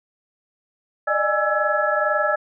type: tone cluster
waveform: sine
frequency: 592 / 614 / 826 / 1327 / 1691 Hz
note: D5 / D#5 / G#5 / E6 / G#6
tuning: +14 / -23 / -10 / +11 / +31 cents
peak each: -24 / -24 / -27 / -23 / -24 dBFS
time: 1.07-2.36 s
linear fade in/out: 10 ms
effects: none